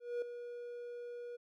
triangle tone with ADSR envelope, 481.1 Hz, B4, 45 cents flat, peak -31 dBFS, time 0-1.37 s, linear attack 220 ms, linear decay 3 ms, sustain -10 dB, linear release 17 ms, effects none

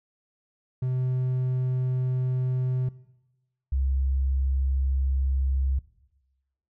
triangle / sine tone pair in turn, 127.9 / 66.82 Hz, C3 / C2, -39 / +37 cents, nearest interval major seventh, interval 1124 cents, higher first, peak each -22 / -22 dBFS, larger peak neither, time 0.82-2.89 / 3.72-5.79 s, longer neither, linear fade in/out 5 ms, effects noise-tail reverb RT60 1.0 s tail -18 dB re dry

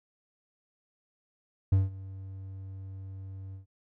triangle tone with ADSR envelope, 96 Hz, G2, 36 cents flat, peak -16 dBFS, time 1.72-3.66 s, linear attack 6 ms, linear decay 170 ms, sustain -21 dB, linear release 120 ms, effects none

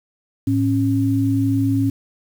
sine tone pair together, 108.7 / 273.9 Hz, A2 / C#4, -21 / -21 cents, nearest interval octave + major third, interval 1600 cents, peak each -19 / -17 dBFS, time 0.47-1.9 s, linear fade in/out 5 ms, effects 7-bit

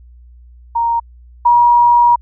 sine tone pair in turn, 932.3 / 956.3 Hz, A#5 / A#5, 0 / +44 cents, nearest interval unison, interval 44 cents, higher second, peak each -12 / -6 dBFS, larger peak second, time 0.75-1 / 1.45-2.16 s, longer second, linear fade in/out 10 ms, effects added 60 Hz sine -38 dBFS peak until 2.21 s

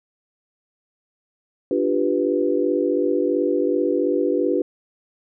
sine chord, G dominant seventh, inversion second, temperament equal, 293.7 / 349.2 / 392 / 493.9 Hz, D4 / F4 / G4 / B4, 0 / 0 / 0 / 0 cents, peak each -23 dBFS, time 1.71-4.62 s, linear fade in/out 2 ms, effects none

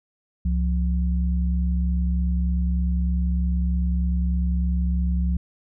sine tone pair together, 66.78 / 177.1 Hz, C2 / F3, +36 / +24 cents, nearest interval octave + perfect fourth, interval 1688 cents, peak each -20 / -26 dBFS, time 0.45-5.37 s, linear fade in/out 5 ms, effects none

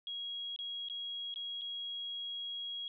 sine tone with dropouts, 3300 Hz, G#7, 12 cents flat, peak -38 dBFS, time 0.07-2.88 s, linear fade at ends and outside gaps 1 ms, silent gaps 0.562-0.589 / 0.886-0.898 / 1.341-1.359 / 1.612-1.617 s, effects none

